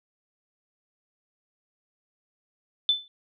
sine tone with exponential decay, 3517 Hz, A7, 1 cent flat, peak -15 dBFS, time 2.89-3.08 s, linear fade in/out 1 ms, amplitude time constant 40 ms, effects none

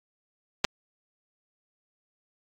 clicks, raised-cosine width 0.2 ms, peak -5 dBFS, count 2, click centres 0.644 / 0.649 s, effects AAC 48 kbps

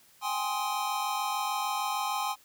square chord, Ab major seventh, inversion third, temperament equal with one note detuned, 784 / 830.6 / 1046.5 / 1257.5 Hz, G5 / Ab5 / C6 / Eb6, 0 / 0 / 0 / +18 cents, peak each -37 / -34 / -34 / -38 dBFS, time 0.21-2.36 s, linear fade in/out 50 ms, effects white hiss -60 dBFS RMS until 2.44 s

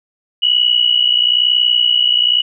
sine tone pair together, 2899 / 2960 Hz, F#7 / F#7, -36 / 0 cents, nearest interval unison, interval 36 cents, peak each -13 dBFS, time 0.42-2.42 s, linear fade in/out 10 ms, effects none

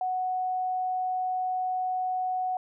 sine tone, 740 Hz, F#5, in tune, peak -26 dBFS, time 0.01-2.57 s, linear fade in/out 2 ms, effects none

